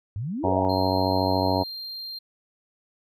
sine exponential sweep, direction up, 92.8 to 915 Hz, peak -27 dBFS, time 0.16-0.65 s, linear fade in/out 0 ms
harmonic tone, 93.9 Hz, F#2, 26 cents sharp, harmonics 1 / 2 / 3 / 4 / 5 / 6 / 7 / 8 / 9 / 10, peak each -28 / -32 / -27 / -33 / -32 / -30 / -28 / -32 / -31 / -28 dBFS, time 0.43-1.64 s, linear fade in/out 20 ms
triangle tone, 4186 Hz, C8, in tune, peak -32 dBFS, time 0.69-2.19 s, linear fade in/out 10 ms
effects none

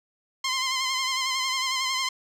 10% pulse tone with vibrato, 1045 Hz, C6, 2 cents flat, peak -16 dBFS, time 0.44-2.09 s, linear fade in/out 5 ms, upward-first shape sine, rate 11 Hz, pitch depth 42 cents each way, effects low-pass 9000 Hz 12 dB/octave

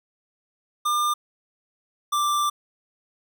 square tone pair in turn, 1200 / 1178.7 Hz, D6 / D6, +37 / +6 cents, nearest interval unison, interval 31 cents, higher first, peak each -21 dBFS, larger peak neither, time 0.85-1.14 / 2.12-2.5 s, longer second, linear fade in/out 10 ms, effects none

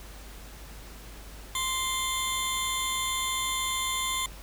20% pulse tone pair together, 1046.5 / 3520 Hz, C6 / A7, 0 / 0 cents, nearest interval octave + major sixth, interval 2100 cents, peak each -25 dBFS, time 1.55-4.26 s, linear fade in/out 2 ms, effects added 50 Hz sine -44 dBFS peak until 4.42 s + pink hiss -48 dBFS RMS until 4.42 s

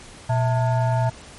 sine tone with frequency modulation, 120 Hz, B2, 49 cents flat, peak -17 dBFS, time 0.29-1.1 s, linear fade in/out 10 ms, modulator 775 Hz, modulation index 0.77, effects pink hiss -43 dBFS RMS until 1.38 s + MP3 48 kbps

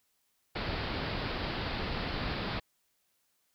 pink low-pass noise, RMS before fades -35 dBFS, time 0.55-2.6 s, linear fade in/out 10 ms, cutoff 4900 Hz, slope 96 dB/octave, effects white hiss -75 dBFS RMS until 3.54 s

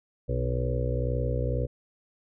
harmonic tone with a mistuned harmonic, 62 Hz, B1, 7 cents sharp, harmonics 1 / 2 / 4 / 5 / 6 / 7 / 8 / 9, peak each -29 / -29 / -39 / -42 / -42 / -38 / -33 / -37 dBFS, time 0.28-1.67 s, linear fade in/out 20 ms, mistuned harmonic 5, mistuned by +20 cents, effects none

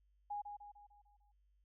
sine tone with echo, 823 Hz, G#5, 16 cents flat, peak -39 dBFS, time 0.3-0.42 s, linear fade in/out 10 ms, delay 150 ms, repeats 6, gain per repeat -6 dB, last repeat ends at 1.32 s, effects added 50 Hz sine -70 dBFS peak until 1.64 s

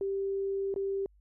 sine tone with dropouts, 392 Hz, G4, in tune, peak -29 dBFS, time 0.01-1.06 s, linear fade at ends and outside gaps 1 ms, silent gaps 0.741-0.761 s, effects added 50 Hz sine -59 dBFS peak until 1.2 s

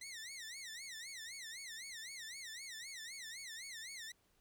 15% pulse tone with vibrato, 1975.5 Hz, B6, in tune, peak -40 dBFS, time 0.01-4.12 s, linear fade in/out 5 ms, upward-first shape sine, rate 3.9 Hz, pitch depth 210 cents each way, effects pink hiss -75 dBFS RMS until 4.4 s

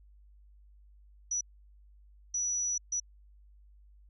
sine tone bursts at uneven times, 5890 Hz, F#8, 9 cents flat, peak -29 dBFS, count 3, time 1.31-1.41 / 2.34-2.78 / 2.92-3 s, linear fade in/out 5 ms, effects added 50 Hz sine -55 dBFS peak until 4.09 s

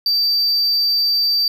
triangle tone, 4652 Hz, D8, 17 cents flat, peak -13 dBFS, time 0.06-1.48 s, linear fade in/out 2 ms, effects none

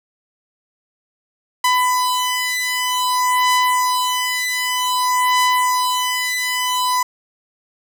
sawtooth beating tone pair, 1000 / 1000.53 Hz, B5 / B5, +21 / +22 cents, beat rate 0.53 Hz, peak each -15 dBFS, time 1.64-7.03 s, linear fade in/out 5 ms, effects none

